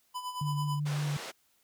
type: tone with tremolo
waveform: square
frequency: 999 Hz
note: B5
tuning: 20 cents sharp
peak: -34 dBFS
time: 0.14-0.8 s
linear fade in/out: 20 ms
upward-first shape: sine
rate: 9.1 Hz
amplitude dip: 65%
type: tone with vibrato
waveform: sine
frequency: 146.83 Hz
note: D3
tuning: in tune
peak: -29 dBFS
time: 0.41-1.17 s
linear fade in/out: 5 ms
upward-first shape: triangle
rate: 5.3 Hz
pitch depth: 20 cents each way
type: band-pass noise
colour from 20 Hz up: pink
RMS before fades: -42 dBFS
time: 0.85-1.32 s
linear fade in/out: 20 ms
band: 440 to 7500 Hz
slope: 12 dB/octave
effects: white hiss -70 dBFS RMS until 1.63 s